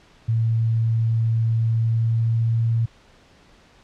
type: tone with pitch glide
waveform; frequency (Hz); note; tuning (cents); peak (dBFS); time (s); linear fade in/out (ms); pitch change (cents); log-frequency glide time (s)
sine; 113.5 to 114.75; A#2 to A#2; -46 to -27; -17; 0.28-2.86; 10; +19; 1.66-2.7
effects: pink hiss -53 dBFS RMS until 3.83 s + low-pass 5000 Hz 12 dB/octave